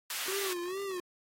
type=high-pass noise; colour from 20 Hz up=pink; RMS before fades=-37 dBFS; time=0.1-0.53 s; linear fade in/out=2 ms; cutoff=1500 Hz; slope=12 dB/octave
type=tone with vibrato; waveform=square; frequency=371.7 Hz; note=F#4; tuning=8 cents sharp; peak=-35 dBFS; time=0.28-1 s; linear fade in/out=2 ms; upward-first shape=sine; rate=2.3 Hz; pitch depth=120 cents each way
effects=AAC 48 kbps